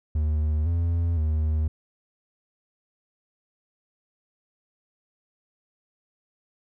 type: tone with pitch steps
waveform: triangle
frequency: 76.5 / 84.7 / 77.7 Hz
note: D#2 / E2 / D#2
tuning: -29 / +48 / -2 cents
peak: -19 dBFS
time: 0.15-1.68 s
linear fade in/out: 5 ms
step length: 510 ms
effects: none